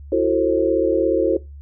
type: chord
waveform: sine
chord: F# half-diminished seventh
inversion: third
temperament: just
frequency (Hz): 333 / 370 / 444 / 532.8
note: E4 / F#4 / A4 / C5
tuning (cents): +18 / 0 / +16 / +31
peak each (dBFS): -20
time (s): 0.12-1.37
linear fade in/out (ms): 5
effects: noise-tail reverb RT60 0.2 s tail -18 dB re dry + added 71 Hz sine -35 dBFS peak until 1.61 s